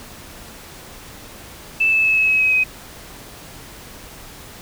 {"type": "tone with pitch steps", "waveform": "sine", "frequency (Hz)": [2638, 2618, 2599, 2579, 2560, 2541, 2522], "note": ["E7", "E7", "E7", "E7", "D#7", "D#7", "D#7"], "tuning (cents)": [1, -13, -25, -39, 49, 36, 23], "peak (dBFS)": -13, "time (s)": [1.8, 2.64], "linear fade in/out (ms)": 10, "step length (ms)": 120, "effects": ["pink hiss -39 dBFS RMS until 4.61 s"]}